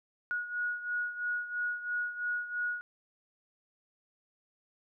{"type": "beating tone pair", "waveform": "sine", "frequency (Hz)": [1452, 1455], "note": ["F#6", "F#6"], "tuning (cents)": [-33, -29], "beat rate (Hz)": 3, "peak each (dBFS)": [-33, -38], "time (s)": [0.31, 2.81], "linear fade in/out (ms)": 0, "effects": []}